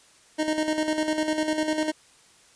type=tone with tremolo; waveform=25% pulse; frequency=309.8 Hz; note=D#4; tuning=7 cents flat; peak=-18 dBFS; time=0.38-1.92 s; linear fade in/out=20 ms; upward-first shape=square; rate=10 Hz; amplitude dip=55%; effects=white hiss -56 dBFS RMS until 2.55 s + resampled to 22050 Hz